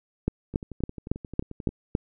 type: two click trains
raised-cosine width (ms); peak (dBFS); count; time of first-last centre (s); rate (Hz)
3; -24 / -10; 14 / 7; 0.54-1.69 / 0.28-1.951; 11.3 / 3.59
effects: none